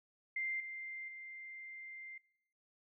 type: tone with level steps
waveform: sine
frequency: 2093 Hz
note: C7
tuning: in tune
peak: -35 / -42 / -46 dBFS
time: 0.36-2.18 s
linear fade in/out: 5 ms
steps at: 0.6 / 1.08 s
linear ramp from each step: 2 ms
effects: noise-tail reverb RT60 0.9 s tail -25 dB re dry